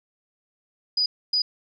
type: tone bursts at uneven times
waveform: sine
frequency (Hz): 4938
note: D#8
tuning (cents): -14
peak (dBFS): -19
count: 2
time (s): 0.97-1.06 / 1.33-1.42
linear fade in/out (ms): 5
effects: none